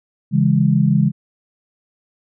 sine chord, C# minor, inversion none, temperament equal with one note detuned, 138.59 / 164.81 / 205 Hz, C#3 / E3 / G#3, 0 / 0 / -22 cents, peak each -16 dBFS, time 0.31-1.12 s, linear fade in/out 50 ms, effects none

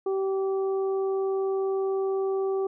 harmonic tone, 386.3 Hz, G4, 25 cents flat, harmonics 1 / 2 / 3, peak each -24 / -37 / -41 dBFS, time 0.06-2.67 s, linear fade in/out 5 ms, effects none

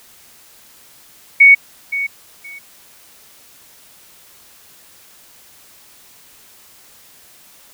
sine tone with echo, 2228 Hz, C#7, 8 cents sharp, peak -3 dBFS, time 1.4-1.55 s, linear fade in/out 10 ms, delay 520 ms, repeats 2, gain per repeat -14 dB, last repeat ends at 2.59 s, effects white hiss -46 dBFS RMS until 7.73 s

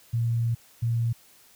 sine tone pair in turn, 116.54 / 116.54 Hz, A#2 / A#2, 0 / 0 cents, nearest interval unison, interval 0 cents, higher neither, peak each -22 dBFS, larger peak neither, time 0.13-0.55 / 0.82-1.13 s, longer first, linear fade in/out 10 ms, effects white hiss -56 dBFS RMS until 1.55 s

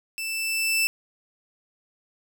sawtooth tone with level ramp, 2650 Hz, E7, 9 cents sharp, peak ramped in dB -26 to -16 dBFS, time 0.18-0.87 s, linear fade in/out 0 ms, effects none

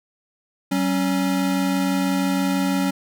square tone pair together, 189.7 / 275.8 Hz, F#3 / C#4, +43 / -9 cents, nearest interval tritone, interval 648 cents, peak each -23 / -22 dBFS, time 0.71-2.91 s, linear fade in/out 10 ms, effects none

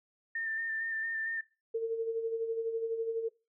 sine tone with vibrato, 1801 Hz, A6, 40 cents sharp, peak -32 dBFS, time 0.35-1.41 s, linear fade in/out 5 ms, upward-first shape square, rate 4.4 Hz, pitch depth 19 cents each way
sine tone with tremolo, 453.9 Hz, A#4, 46 cents flat, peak -28 dBFS, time 1.74-3.29 s, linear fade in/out 10 ms, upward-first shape sine, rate 12 Hz, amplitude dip 55%
effects noise-tail reverb RT60 0.3 s tail -22 dB re dry

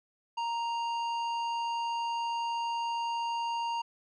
sine tone with hard clipping, 932.3 Hz, A#5, in tune, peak -32 dBFS, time 0.37-3.82 s, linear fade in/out 10 ms, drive 10 dB, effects resampled to 24000 Hz

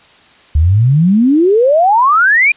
sine exponential sweep, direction up, 71.1 to 2456 Hz, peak -6 dBFS, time 0.55-2.52 s, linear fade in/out 5 ms, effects white hiss -44 dBFS RMS until 2.56 s + resampled to 8000 Hz

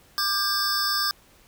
square tone cluster, 1188 / 1597 / 4668 / 5240 Hz, D6 / G6 / D8 / E8, +20 / +32 / -11 / -11 cents, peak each -30 / -30 / -30 / -26 dBFS, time 0.18-1.11 s, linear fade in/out 0 ms, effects pink hiss -56 dBFS RMS until 1.47 s

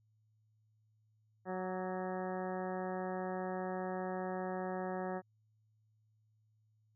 harmonic tone with a mistuned harmonic, 185 Hz, F#3, in tune, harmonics 1 / 2 / 3 / 4 / 5 / 6 / 7 / 8 / 9 / 10, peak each -42 / -42 / -43 / -43 / -49 / -54 / -52 / -61 / -52 / -55 dBFS, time 1.45-5.22 s, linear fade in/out 50 ms, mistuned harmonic 6, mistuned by +42 cents, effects added 108 Hz sine -70 dBFS peak until 6.95 s

